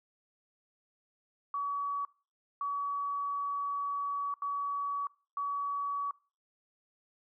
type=tone bursts at uneven times; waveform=sine; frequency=1135 Hz; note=C#6; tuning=41 cents sharp; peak=-31 dBFS; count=4; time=1.54-2.05 / 2.61-4.34 / 4.42-5.07 / 5.37-6.11 s; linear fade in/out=2 ms; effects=noise-tail reverb RT60 0.4 s tail -23 dB re dry